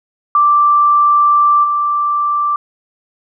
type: tone with level steps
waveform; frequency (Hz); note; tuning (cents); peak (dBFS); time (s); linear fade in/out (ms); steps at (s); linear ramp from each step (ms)
sine; 1174; D6; -1; -7 / -12; 0.35-2.56; 2; 1.63; 20
effects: none